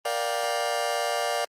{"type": "chord", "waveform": "sawtooth", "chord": "G minor seventh", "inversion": "first", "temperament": "just", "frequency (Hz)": [470.4, 588, 705.6, 784], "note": ["Bb4", "D5", "F5", "G5"], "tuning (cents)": [16, 2, 18, 0], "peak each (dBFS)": [-29, -25, -25, -29], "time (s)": [0.05, 1.45], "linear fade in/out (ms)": 5, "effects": ["low-pass 12000 Hz 12 dB/octave", "Opus 32 kbps"]}